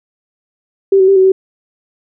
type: tone with pitch steps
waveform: sine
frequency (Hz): 390.2 / 378.1 / 391.4 / 377.2 / 381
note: G4 / F#4 / G4 / F#4 / G4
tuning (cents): -8 / +38 / -3 / +33 / -49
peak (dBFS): -5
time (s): 0.92-1.32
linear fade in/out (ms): 5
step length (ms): 80
effects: none